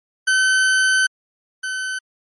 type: tone pair in turn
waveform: 40% pulse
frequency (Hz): 1528 / 1522.5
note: G6 / F#6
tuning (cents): -45 / +49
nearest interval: unison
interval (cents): 6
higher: first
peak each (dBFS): -13 / -22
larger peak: first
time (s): 0.27-1.07 / 1.63-1.99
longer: first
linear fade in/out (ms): 10
effects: MP3 48 kbps